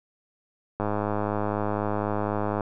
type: click train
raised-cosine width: 1 ms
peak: -13 dBFS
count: 189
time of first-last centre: 0.8-2.608 s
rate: 104 Hz
effects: none